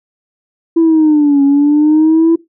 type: linear two-way sweep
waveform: sine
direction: down then up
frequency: 333.9 to 277.2 to 333.9 Hz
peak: -4 dBFS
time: 0.76-2.36 s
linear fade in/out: 10 ms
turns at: 1.43 s
effects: noise-tail reverb RT60 0.2 s tail -20 dB re dry + tanh soft clip ceiling -3 dBFS